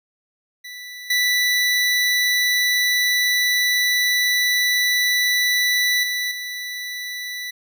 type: tone with level steps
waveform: 25% pulse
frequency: 1974 Hz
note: B6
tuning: 1 cent flat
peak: -30 / -13 / -18 / -24 dBFS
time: 0.64-7.51 s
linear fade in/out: 10 ms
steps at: 1.1 / 6.03 / 6.31 s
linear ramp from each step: 5 ms
effects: none